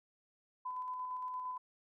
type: tone with tremolo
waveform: sine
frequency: 1008 Hz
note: B5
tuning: 35 cents sharp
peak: -37 dBFS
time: 0.65-1.58 s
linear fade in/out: 10 ms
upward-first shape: square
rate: 8.7 Hz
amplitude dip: 25%
effects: none

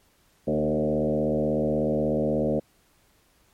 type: tone with frequency modulation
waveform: sine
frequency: 380.6 Hz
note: F#4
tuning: 49 cents sharp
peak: -21 dBFS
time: 0.47-2.6 s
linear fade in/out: 10 ms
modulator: 76.4 Hz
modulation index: 3
effects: pink hiss -63 dBFS RMS until 3.53 s + MP3 64 kbps

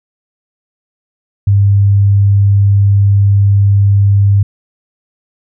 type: tone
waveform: sine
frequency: 100 Hz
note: G2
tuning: 35 cents sharp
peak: -5 dBFS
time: 1.47-4.43 s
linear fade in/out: 5 ms
effects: none

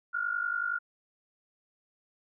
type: tone pair together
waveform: sine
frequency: 1396.9 / 1447.7 Hz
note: F6 / F#6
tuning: 0 / -38 cents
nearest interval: minor second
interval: 62 cents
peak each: -31 / -32 dBFS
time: 0.13-0.79 s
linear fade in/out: 20 ms
effects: none

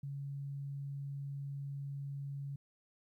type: tone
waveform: sine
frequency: 140 Hz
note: C#3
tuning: 18 cents sharp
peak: -39 dBFS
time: 0.03-2.56 s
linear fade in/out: 5 ms
effects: 13-bit

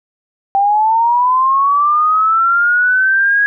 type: linear sweep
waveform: sine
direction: up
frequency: 782 to 1661.2 Hz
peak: -9 dBFS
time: 0.55-3.46 s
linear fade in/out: 0 ms
effects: none

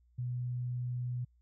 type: tone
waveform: sine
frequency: 123.47 Hz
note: B2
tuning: in tune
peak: -33 dBFS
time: 0.18-1.25 s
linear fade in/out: 10 ms
effects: added 60 Hz sine -64 dBFS peak until 1.41 s

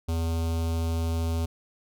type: tone with notch filter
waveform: square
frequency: 82.41 Hz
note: E2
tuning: in tune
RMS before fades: -27 dBFS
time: 0.08-1.46 s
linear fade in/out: 10 ms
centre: 1800 Hz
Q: 1.1
effects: none

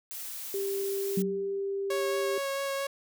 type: noise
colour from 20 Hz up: blue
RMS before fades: -39 dBFS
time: 0.11-1.22 s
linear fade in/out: 0 ms
type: tone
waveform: sine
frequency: 394.4 Hz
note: G4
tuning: 11 cents sharp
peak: -29 dBFS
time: 0.54-2.38 s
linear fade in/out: 2 ms
type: tone with exponential decay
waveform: sine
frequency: 188.2 Hz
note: F#3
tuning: 30 cents sharp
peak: -23 dBFS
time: 1.17-1.6 s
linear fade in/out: 5 ms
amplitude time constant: 92 ms
type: tone with vibrato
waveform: sawtooth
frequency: 551 Hz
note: C#5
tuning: 11 cents flat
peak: -26 dBFS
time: 1.9-2.87 s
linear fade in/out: 5 ms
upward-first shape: sine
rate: 4.5 Hz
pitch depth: 10 cents each way
effects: none

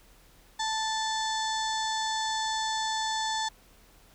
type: harmonic tone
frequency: 879 Hz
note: A5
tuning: 2 cents flat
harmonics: 1 / 2 / 4 / 5 / 6 / 7 / 8 / 9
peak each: -30 / -36 / -35 / -39 / -42 / -42 / -43 / -44 dBFS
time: 0.59-3.49 s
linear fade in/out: 10 ms
effects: added 40 Hz sine -59 dBFS peak until 4.14 s + pink hiss -59 dBFS RMS until 4.14 s

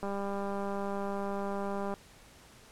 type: click train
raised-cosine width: 1 ms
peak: -23 dBFS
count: 381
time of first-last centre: 0.03-1.94 s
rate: 199 Hz
effects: pink hiss -56 dBFS RMS until 2.71 s + low-pass 11000 Hz 12 dB/octave

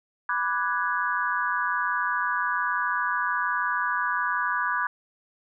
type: chord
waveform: sine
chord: G# half-diminished seventh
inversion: first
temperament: equal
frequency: 987.8 / 1174.7 / 1480 / 1661.2 Hz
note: B5 / D6 / F#6 / G#6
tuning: 0 / 0 / 0 / 0 cents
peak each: -29 dBFS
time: 0.29-4.87 s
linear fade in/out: 2 ms
effects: none

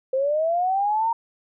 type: linear sweep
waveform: sine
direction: up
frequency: 515 to 932.3 Hz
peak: -19 dBFS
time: 0.13-1.13 s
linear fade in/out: 5 ms
effects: none

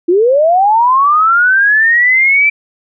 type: linear sweep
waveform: sine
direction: up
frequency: 329.5 to 2344 Hz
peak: -6 dBFS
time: 0.08-2.5 s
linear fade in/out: 10 ms
effects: none

